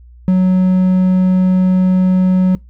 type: tone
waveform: triangle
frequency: 185 Hz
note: F#3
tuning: in tune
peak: -6 dBFS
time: 0.28-2.55 s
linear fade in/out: 0 ms
effects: noise-tail reverb RT60 0.2 s tail -24 dB re dry + added 60 Hz sine -37 dBFS peak until 2.69 s